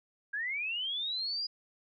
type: linear sweep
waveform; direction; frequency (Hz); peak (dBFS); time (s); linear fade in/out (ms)
sine; up; 1592 to 4929; -32; 0.33-1.47; 10
effects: none